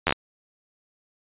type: slowing click train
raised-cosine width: 0.3 ms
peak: -4 dBFS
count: 5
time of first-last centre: 0.07-0.124 s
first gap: 11 ms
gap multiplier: 1.14
effects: resampled to 8000 Hz